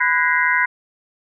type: tone cluster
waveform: sine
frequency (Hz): 999 / 1477 / 1630 / 1910 / 2072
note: B5 / F#6 / G#6 / A#6 / C7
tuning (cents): +20 / -3 / -33 / +42 / -17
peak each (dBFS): -21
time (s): 0-0.66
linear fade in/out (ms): 10
effects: none